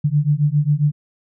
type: beating tone pair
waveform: sine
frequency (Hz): 143.9 / 151.3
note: D3 / D#3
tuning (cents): -35 / -48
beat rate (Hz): 7.4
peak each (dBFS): -17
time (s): 0.04-0.92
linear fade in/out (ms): 10
effects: none